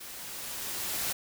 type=noise with level ramp; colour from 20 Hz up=white; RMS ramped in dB=-44 to -31 dBFS; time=0-1.13 s; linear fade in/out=10 ms; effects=none